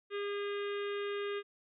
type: harmonic tone with a mistuned harmonic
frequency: 406 Hz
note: G#4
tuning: 39 cents flat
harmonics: 1 / 3 / 4 / 5 / 6 / 7 / 8 / 9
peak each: -35 / -45 / -47 / -49 / -51 / -52 / -53 / -54 dBFS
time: 0.1-1.43 s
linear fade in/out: 50 ms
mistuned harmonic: 6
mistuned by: +24 cents
effects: none